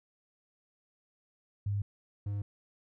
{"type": "tone pair in turn", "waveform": ["sine", "triangle"], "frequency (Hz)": [101.3, 101.69], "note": ["G#2", "G#2"], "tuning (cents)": [-43, -36], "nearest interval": "unison", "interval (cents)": 7, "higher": "second", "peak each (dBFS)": [-29, -30], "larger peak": "first", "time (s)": [[1.66, 1.82], [2.26, 2.42]], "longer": "neither", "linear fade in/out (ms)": 5, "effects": []}